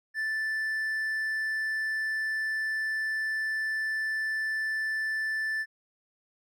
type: tone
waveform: triangle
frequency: 1760 Hz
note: A6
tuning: in tune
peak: -26 dBFS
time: 0.14-5.66 s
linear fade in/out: 50 ms
effects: none